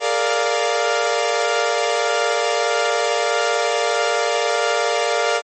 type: chord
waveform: sawtooth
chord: Bb dominant seventh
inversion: third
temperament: equal with one note detuned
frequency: 421.6 / 466.2 / 587.3 / 698.5 Hz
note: Ab4 / Bb4 / D5 / F5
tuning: +26 / 0 / 0 / 0 cents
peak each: -22 / -18 / -18 / -18 dBFS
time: 0-5.42 s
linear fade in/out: 50 ms
effects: MP3 32 kbps